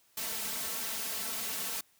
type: noise with comb filter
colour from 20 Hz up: white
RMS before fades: -36 dBFS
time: 0.17-1.81 s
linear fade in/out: 5 ms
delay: 4.5 ms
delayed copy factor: +1
effects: white hiss -67 dBFS RMS until 1.99 s + high-pass 60 Hz 12 dB/octave